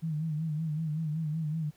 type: tone with vibrato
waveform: sine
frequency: 156.4 Hz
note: D#3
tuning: 9 cents sharp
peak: -29 dBFS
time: 0.02-1.71 s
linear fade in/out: 20 ms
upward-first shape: sine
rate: 5.3 Hz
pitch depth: 78 cents each way
effects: pink hiss -65 dBFS RMS until 1.76 s